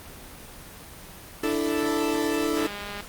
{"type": "chord", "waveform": "40% pulse", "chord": "D suspended second", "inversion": "none", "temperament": "equal", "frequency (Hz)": [293.7, 329.6, 440], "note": ["D4", "E4", "A4"], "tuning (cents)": [0, 0, 0], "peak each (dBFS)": -27, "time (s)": [1.43, 2.67], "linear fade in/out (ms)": 5}
{"type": "click train", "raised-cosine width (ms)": 0.3, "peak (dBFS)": -20, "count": 90, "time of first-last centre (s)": [2.57, 3.006], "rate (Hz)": 204}
{"effects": ["pink hiss -43 dBFS RMS until 3.08 s", "Opus 24 kbps"]}